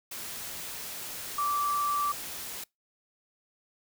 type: tone in noise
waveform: sine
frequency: 1165 Hz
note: D6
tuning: 14 cents flat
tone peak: -26 dBFS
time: 1.38-2.12 s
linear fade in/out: 5 ms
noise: white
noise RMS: -39 dBFS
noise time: 0.11-2.64 s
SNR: +10 dB
effects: noise-tail reverb RT60 0.2 s tail -25 dB re dry